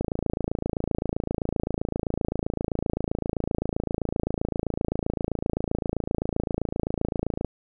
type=click train; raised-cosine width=2 ms; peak=-12 dBFS; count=207; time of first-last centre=0.01-7.447 s; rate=27.7 Hz; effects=none